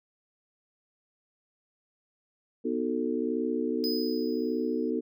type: chord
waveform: sine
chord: B dominant seventh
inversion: none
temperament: just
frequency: 246.9 / 308.7 / 370.4 / 444.5 Hz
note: B3 / D#4 / F#4 / A4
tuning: 0 / -14 / +2 / +18 cents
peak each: -31 / -32 / -34 / -32 dBFS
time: 2.64-5.01 s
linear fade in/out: 20 ms
type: tone with exponential decay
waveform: square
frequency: 5010 Hz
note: D#8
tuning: 11 cents sharp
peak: -30 dBFS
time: 3.84-4.9 s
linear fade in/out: 0 ms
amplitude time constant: 230 ms
effects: none